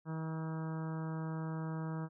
harmonic tone with a mistuned harmonic, 160 Hz, D#3, 49 cents sharp, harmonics 1 / 2 / 3 / 4 / 5 / 6 / 7 / 8 / 9 / 10, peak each -37 / -46 / -50 / -53 / -55 / -51 / -56 / -54 / -59 / -57 dBFS, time 0.05-2.09 s, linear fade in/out 50 ms, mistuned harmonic 9, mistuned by -22 cents, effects none

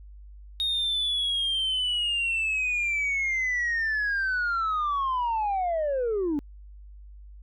sine linear sweep, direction down, 3729 to 277.2 Hz, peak -22 dBFS, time 0.6-6.39 s, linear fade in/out 0 ms, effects tanh soft clip ceiling -22 dBFS + added 50 Hz sine -43 dBFS peak until 7.42 s

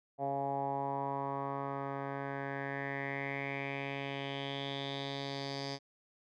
10% pulse tone with low-pass filter sweep, 138.59 Hz, C#3, in tune, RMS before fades -38 dBFS, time 0.18-5.79 s, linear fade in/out 50 ms, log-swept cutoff 720 to 5000 Hz, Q 5.1, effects none

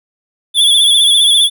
square tone with vibrato, 3431 Hz, A7, 44 cents flat, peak -7 dBFS, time 0.54-1.5 s, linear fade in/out 50 ms, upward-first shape sine, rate 15 Hz, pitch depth 61 cents each way, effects none

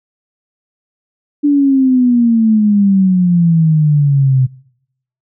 sine exponential sweep, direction down, 293.7 to 128 Hz, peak -7 dBFS, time 1.43-4.47 s, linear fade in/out 20 ms, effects noise-tail reverb RT60 0.8 s tail -25 dB re dry

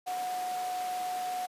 sine tone in noise, 732 Hz, F#5, 19 cents flat, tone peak -31 dBFS, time 0.06-1.47 s, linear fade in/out 20 ms, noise pink, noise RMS -42 dBFS, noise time 0.06-1.47 s, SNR +8 dB, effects high-pass 400 Hz 12 dB/octave + resampled to 32000 Hz

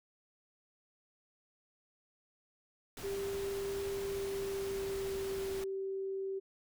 pink noise, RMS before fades -46 dBFS, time 2.97-5.64 s, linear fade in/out 2 ms
sine tone with pitch glide, 395.2 to 386.8 Hz, G4 to G4, +14 to -23 cents, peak -35 dBFS, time 3.03-6.4 s, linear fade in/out 20 ms, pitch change -37 cents, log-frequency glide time 3.93-5.66 s
effects none

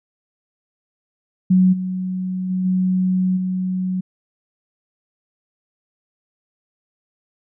sine tone with level steps, 185 Hz, F#3, in tune, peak -10 / -21 / -18 / -15 / -19 dBFS, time 1.5-4.01 s, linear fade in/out 10 ms, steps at 1.72 / 2.49 / 2.64 / 3.36 s, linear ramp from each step 20 ms, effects none

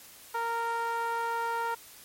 sawtooth tone with band-pass filter, 463.4 Hz, A#4, 10 cents flat, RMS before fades -31 dBFS, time 0.34-1.75 s, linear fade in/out 10 ms, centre 1100 Hz, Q 3.5, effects white hiss -51 dBFS RMS until 2.04 s + MP3 64 kbps

